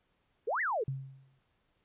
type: exponential two-way sweep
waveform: sine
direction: up then down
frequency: 392 to 2093 to 392 Hz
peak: -29 dBFS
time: 0.47-0.84 s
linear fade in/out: 10 ms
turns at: 0.61 s
type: tone with exponential decay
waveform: sine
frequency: 134.4 Hz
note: C3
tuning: 47 cents sharp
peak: -30 dBFS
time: 0.88-1.39 s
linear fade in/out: 2 ms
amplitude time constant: 110 ms
effects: pink hiss -75 dBFS RMS until 1.84 s + resampled to 8000 Hz